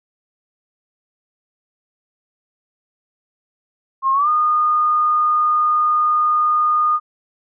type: tone with pitch glide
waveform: sine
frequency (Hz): 1072 to 1224.3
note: C6 to D#6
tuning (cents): +42 to -28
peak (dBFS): -13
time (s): 4.02-7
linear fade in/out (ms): 50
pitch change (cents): +230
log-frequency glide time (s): 4.13-4.29
effects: none